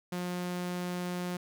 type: tone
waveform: sawtooth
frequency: 178.4 Hz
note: F3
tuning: 37 cents sharp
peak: -29 dBFS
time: 0.12-1.37 s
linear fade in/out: 5 ms
effects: none